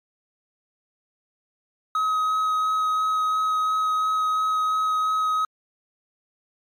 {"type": "tone with vibrato", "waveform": "triangle", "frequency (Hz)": 1269, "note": "D#6", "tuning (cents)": 34, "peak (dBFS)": -18, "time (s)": [1.95, 5.45], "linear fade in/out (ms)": 2, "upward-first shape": "sine", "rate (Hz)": 2.9, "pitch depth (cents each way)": 8, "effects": ["MP3 96 kbps"]}